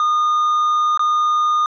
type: tone with dropouts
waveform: triangle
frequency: 1222 Hz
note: D#6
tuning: 32 cents flat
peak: -12 dBFS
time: 0-1.66 s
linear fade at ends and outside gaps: 1 ms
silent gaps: 0.975-0.994 s
effects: resampled to 16000 Hz